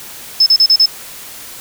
sine tone bursts, 5230 Hz, E8, 15 cents flat, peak -5 dBFS, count 5, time 0.4-0.859 s, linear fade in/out 5 ms, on 63 ms, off 36 ms, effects white hiss -32 dBFS RMS until 1.6 s

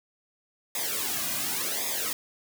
white noise with flanger, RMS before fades -30 dBFS, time 0.75-2.13 s, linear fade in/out 2 ms, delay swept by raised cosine 0.68 to 2.28 ms, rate 0.9 Hz, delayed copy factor -1, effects none

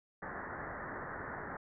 white low-pass noise, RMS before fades -43 dBFS, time 0.22-1.57 s, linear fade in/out 5 ms, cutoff 1900 Hz, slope 96 dB/octave, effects none

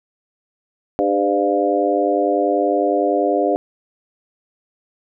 harmonic tone with a mistuned harmonic, 100 Hz, G2, 35 cents sharp, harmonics 3 / 4 / 5 / 6 / 7, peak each -21 / -21 / -21 / -21 / -21 dBFS, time 0.99-3.56 s, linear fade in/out 0 ms, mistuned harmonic 5, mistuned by +32 cents, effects none

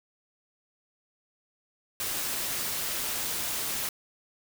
white noise with amplitude modulation, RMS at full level -30 dBFS, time 2-3.89 s, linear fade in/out 2 ms, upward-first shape sine, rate 272 Hz, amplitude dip 35%, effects none

